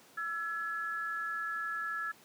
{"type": "tone pair together", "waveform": "sine", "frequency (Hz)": [1334.4, 1698], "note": ["E6", "G#6"], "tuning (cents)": [21, 38], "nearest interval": "major third", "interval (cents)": 417, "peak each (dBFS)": [-37, -36], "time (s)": [0.17, 2.12], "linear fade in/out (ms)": 10, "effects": ["pink hiss -59 dBFS RMS until 2.24 s", "high-pass 200 Hz 12 dB/octave"]}